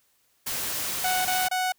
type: noise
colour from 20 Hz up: white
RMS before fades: -30 dBFS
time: 0.46-1.48 s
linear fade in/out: 10 ms
type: tone bursts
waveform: sawtooth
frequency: 740 Hz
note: F#5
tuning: in tune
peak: -20 dBFS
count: 3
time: 1.04-1.722 s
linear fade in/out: 5 ms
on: 210 ms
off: 26 ms
effects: white hiss -67 dBFS RMS until 1.78 s